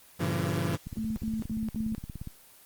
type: chord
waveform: sawtooth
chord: G diminished seventh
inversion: none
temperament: just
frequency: 98 / 117.6 / 141.12 / 169.34 Hz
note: G2 / Bb2 / Db3 / Fb3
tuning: 0 / +16 / +31 / +47 cents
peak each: -29 / -31 / -29 / -27 dBFS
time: 0.19-0.77 s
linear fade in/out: 20 ms
type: click train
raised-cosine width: 5 ms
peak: -25 dBFS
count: 25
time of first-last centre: 0.87-2.274 s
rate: 17.1 Hz
type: tone bursts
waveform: sine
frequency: 220 Hz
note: A3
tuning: in tune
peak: -29 dBFS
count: 4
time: 0.97-1.949 s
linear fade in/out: 0 ms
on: 190 ms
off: 73 ms
effects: white hiss -55 dBFS RMS until 2.65 s + Opus 24 kbps